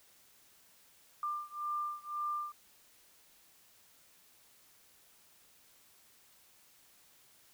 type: beating tone pair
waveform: sine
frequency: 1192 / 1193.9 Hz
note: D6 / D6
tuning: +25 / +28 cents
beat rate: 1.9 Hz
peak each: -38 / -39 dBFS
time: 1.23-2.52 s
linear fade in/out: 2 ms
effects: white hiss -64 dBFS RMS until 7.53 s